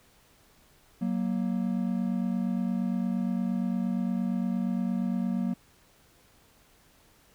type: tone pair together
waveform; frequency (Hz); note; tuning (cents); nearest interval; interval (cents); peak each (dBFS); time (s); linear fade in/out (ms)
triangle; 186.37 / 235; F#3 / A#3; +13 / +14; major third; 401; -27; 1.01-5.54; 10
effects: pink hiss -61 dBFS RMS until 7.34 s